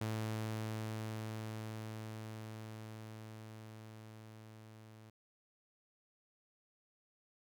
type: tone with level ramp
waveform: sawtooth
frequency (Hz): 109.6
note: A2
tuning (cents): -6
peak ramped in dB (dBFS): -32 to -51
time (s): 0.01-5.1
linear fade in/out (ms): 5
effects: none